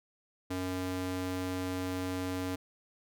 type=tone with high-pass filter; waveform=square; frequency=92.1 Hz; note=F#2; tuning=7 cents flat; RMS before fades=-35 dBFS; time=0.5-2.56 s; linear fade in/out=10 ms; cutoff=190 Hz; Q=1.7; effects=none